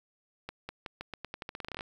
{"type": "accelerating click train", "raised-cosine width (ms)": 0.3, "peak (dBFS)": -22, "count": 18, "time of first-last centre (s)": [0.49, 1.809], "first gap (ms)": 200, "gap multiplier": 0.86, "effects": ["9-bit"]}